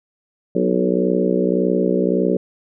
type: harmonic tone with a mistuned harmonic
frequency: 61.74 Hz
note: B1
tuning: in tune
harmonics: 3 / 4 / 5 / 6 / 7 / 8 / 9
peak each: -21 / -23 / -24 / -22 / -21 / -26 / -25 dBFS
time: 0.55-2.37 s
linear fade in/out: 5 ms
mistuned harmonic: 5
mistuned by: +29 cents
effects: none